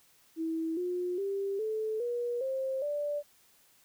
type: tone with pitch steps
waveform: sine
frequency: 324.5 / 358 / 394.9 / 435.7 / 480.6 / 530.2 / 584.9 Hz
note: E4 / F4 / G4 / A4 / B4 / C5 / D5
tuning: -27 / +43 / +13 / -17 / -47 / +23 / -7 cents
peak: -30 dBFS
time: 0.36-3.23 s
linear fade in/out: 50 ms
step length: 410 ms
effects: white hiss -64 dBFS RMS until 3.84 s